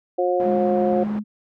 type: harmonic tone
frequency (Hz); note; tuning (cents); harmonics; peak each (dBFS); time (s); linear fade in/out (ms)
179.4; F3; +47; 2 / 3 / 4; -22 / -21 / -24; 0.18-1.04; 10
type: band-pass noise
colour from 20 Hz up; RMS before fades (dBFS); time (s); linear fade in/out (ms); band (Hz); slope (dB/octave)
pink; -36; 0.4-1.19; 0; 170 to 1100; 12
type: tone with pitch glide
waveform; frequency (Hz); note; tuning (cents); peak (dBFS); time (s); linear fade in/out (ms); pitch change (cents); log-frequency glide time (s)
sine; 207.7 to 210.5; G#3 to G#3; 0 to +24; -22; 0.43-1.24; 50; +24; 0.72-0.94
effects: none